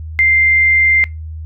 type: tone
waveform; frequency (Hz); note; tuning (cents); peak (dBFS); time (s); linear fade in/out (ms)
sine; 2093; C7; 0; -8; 0.19-1.04; 0
effects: noise-tail reverb RT60 0.2 s tail -21 dB re dry + added 79 Hz sine -24 dBFS peak until 1.45 s